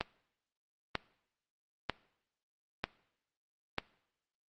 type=click train; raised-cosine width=0.3 ms; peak=-15 dBFS; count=5; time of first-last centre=0.01-3.784 s; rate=1.06 Hz; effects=noise-tail reverb RT60 0.8 s tail -21 dB re dry + Opus 32 kbps